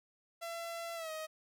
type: tone with pitch glide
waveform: sawtooth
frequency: 674 to 628.9 Hz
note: E5 to D#5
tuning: +38 to +18 cents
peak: -36 dBFS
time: 0.41-1.27 s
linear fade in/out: 20 ms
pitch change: -120 cents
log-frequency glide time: 0.95-1.11 s
effects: none